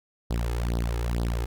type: tone with flanger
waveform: sawtooth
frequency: 58.4 Hz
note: A#1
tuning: 4 cents sharp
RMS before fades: -27 dBFS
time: 0.3-1.46 s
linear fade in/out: 10 ms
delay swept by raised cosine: 0.2 to 2.4 ms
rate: 2.2 Hz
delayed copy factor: +0.95
effects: none